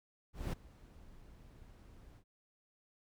brown noise with ADSR envelope, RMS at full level -35 dBFS, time 0.33-2.24 s, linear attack 200 ms, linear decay 9 ms, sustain -22 dB, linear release 71 ms, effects none

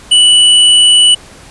square tone, 2960 Hz, F#7, in tune, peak -4 dBFS, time 0.11-1.15 s, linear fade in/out 10 ms, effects pink hiss -36 dBFS RMS until 1.5 s + resampled to 24000 Hz

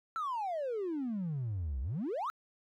triangle exponential two-way sweep, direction down then up, 1366 to 60.5 to 1366 Hz, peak -30 dBFS, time 0.16-2.3 s, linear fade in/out 0 ms, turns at 1.81 s, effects tanh soft clip ceiling -29 dBFS

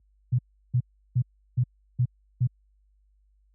sine tone bursts, 123.47 Hz, B2, in tune, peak -18 dBFS, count 6, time 0.32-2.472 s, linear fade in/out 10 ms, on 67 ms, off 350 ms, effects added 50 Hz sine -52 dBFS peak until 3.54 s + high-pass 80 Hz 12 dB/octave

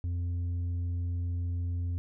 sine tone with tanh clipping, 87.31 Hz, F2, in tune, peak -30 dBFS, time 0.04-1.98 s, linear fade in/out 0 ms, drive 4 dB, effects none

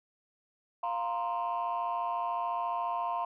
sine chord, F suspended fourth, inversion none, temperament equal, 698.5 / 932.3 / 1046.5 Hz, F5 / Bb5 / C6, 0 / 0 / 0 cents, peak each -33 dBFS, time 0.83-3.25 s, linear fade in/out 5 ms, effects tanh soft clip ceiling -25 dBFS

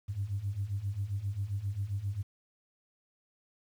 sine beating tone pair, 95.3 / 102.8 Hz, G2 / G#2, -48 / -17 cents, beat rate 7.5 Hz, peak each -36 / -33 dBFS, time 0.08-2.23 s, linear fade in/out 20 ms, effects tanh soft clip ceiling -24 dBFS + 10-bit

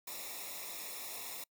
white noise with comb filter, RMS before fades -44 dBFS, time 0.07-1.44 s, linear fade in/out 5 ms, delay 0.65 ms, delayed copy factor -0.8, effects noise-tail reverb RT60 0.1 s tail -26 dB re dry

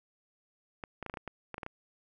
clicks, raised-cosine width 0.5 ms, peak -24 dBFS, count 11, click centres 0.838 / 1.027 / 1.063 / 1.098 / 1.14 / 1.172 / 1.277 / 1.543 / 1.581 / 1.632 / 1.664 s, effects none

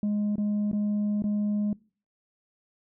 sine tone with dropouts, 207.7 Hz, G#3, in tune, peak -21 dBFS, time 0.03-1.73 s, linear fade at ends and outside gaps 2 ms, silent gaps 0.357-0.381 / 0.715-0.73 / 1.222-1.24 s, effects noise-tail reverb RT60 0.4 s tail -25 dB re dry + tanh soft clip ceiling -23 dBFS

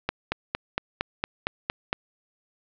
click train, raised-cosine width 0.3 ms, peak -8 dBFS, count 9, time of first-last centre 0.09-1.929 s, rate 4.35 Hz, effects low-pass 4000 Hz 12 dB/octave

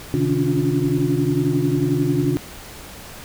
sine tone cluster, 130.5 / 152.4 / 280.2 / 291.4 / 355.4 Hz, C3 / D#3 / C#4 / D4 / F4, -4 / -36 / +19 / -13 / +30 cents, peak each -23 dBFS, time 0.14-2.37 s, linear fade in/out 0 ms, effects pink hiss -38 dBFS RMS until 3.24 s

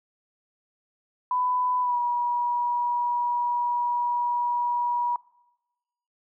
sine tone with pitch glide, 998 to 964.6 Hz, B5 to B5, +18 to -41 cents, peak -22 dBFS, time 1.31-5.16 s, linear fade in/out 2 ms, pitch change -59 cents, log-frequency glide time 1.81-1.98 s, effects noise-tail reverb RT60 1.0 s tail -22 dB re dry

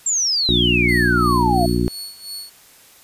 sine exponential sweep, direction down, 7540 to 659.3 Hz, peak -16 dBFS, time 0.06-1.66 s, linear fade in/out 5 ms
harmonic tone, 59.7 Hz, A#1, 42 cents sharp, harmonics 1 / 2 / 3 / 4 / 5 / 6, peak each -23 / -23 / -23 / -23 / -23 / -23 dBFS, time 0.49-1.88 s, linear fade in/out 0 ms
sawtooth tone with tremolo, 4400 Hz, C#8, 14 cents flat, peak -25 dBFS, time 0.88-2.5 s, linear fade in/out 10 ms, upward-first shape sine, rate 2.9 Hz, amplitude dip 80%
effects white hiss -48 dBFS RMS until 3.03 s + resampled to 32000 Hz

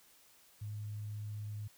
sine tone, 105.2 Hz, G#2, 23 cents sharp, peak -39 dBFS, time 0.61-1.68 s, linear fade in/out 10 ms, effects white hiss -64 dBFS RMS until 1.77 s

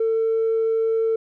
triangle tone with tanh clipping, 449 Hz, A4, 35 cents sharp, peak -18 dBFS, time 0-1.16 s, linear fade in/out 5 ms, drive 5 dB, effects none

